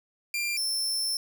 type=tone pair in turn; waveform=sawtooth; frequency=2382 / 5347 Hz; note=D7 / E8; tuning=+24 / +24 cents; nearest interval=octave + major second; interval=1400 cents; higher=second; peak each=-24 dBFS; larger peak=neither; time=0.34-0.57 / 0.57-1.17 s; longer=second; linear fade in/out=2 ms; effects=9-bit